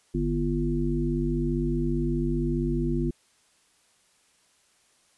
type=harmonic tone with a mistuned harmonic; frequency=49 Hz; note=G1; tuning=in tune; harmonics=1 / 3 / 5 / 7; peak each=-29 / -29 / -29 / -29 dBFS; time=0.14-3.11 s; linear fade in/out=10 ms; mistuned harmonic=3; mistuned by=+33 cents; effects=white hiss -64 dBFS RMS until 5.17 s + resampled to 24000 Hz